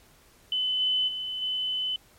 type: tone with level steps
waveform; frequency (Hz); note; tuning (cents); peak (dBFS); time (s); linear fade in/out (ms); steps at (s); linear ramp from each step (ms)
sine; 3021; F#7; +35; -24 / -22 / -30 / -26; 0.52-1.96; 2; 0.79 / 1.07 / 1.41; 20
effects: pink hiss -58 dBFS RMS until 2.18 s + MP3 64 kbps